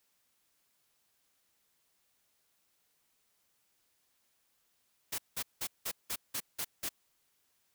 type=noise bursts; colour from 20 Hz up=white; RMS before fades=-36 dBFS; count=8; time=5.12-6.892 s; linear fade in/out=10 ms; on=64 ms; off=180 ms; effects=white hiss -75 dBFS RMS until 7.74 s